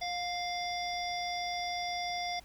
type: harmonic tone with a mistuned harmonic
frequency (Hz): 698.5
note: F5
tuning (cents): 0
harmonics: 1 / 3 / 5 / 7 / 8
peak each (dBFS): -35 / -40 / -42 / -43 / -44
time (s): 0.01-2.4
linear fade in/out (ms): 10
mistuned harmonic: 1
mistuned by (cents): +23
effects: added 50 Hz sine -60 dBFS peak until 2.44 s + pink hiss -59 dBFS RMS until 2.44 s

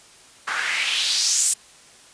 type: noise with band-pass filter sweep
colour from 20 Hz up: white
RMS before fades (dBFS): -22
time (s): 0.47-1.54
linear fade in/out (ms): 10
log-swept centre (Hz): 1300 to 8800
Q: 3
effects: white hiss -49 dBFS RMS until 2.13 s + resampled to 22050 Hz

